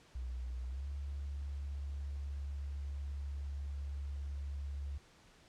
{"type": "tone with pitch glide", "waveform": "sine", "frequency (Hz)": [62.1, 70.51], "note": ["B1", "C#2"], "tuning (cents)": [10, 30], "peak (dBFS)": -38, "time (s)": [0.15, 4.98], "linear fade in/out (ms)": 5, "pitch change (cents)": 220, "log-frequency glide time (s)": [0.65, 0.86], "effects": ["pink hiss -63 dBFS RMS until 5.48 s", "low-pass 7000 Hz 12 dB/octave"]}